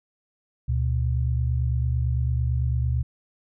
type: tone pair together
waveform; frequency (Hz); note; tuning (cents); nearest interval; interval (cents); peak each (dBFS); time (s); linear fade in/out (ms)
sine; 72 / 120.95; D2 / B2; -34 / -36; major sixth; 898; -23 / -24; 0.68-3.03; 10
effects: none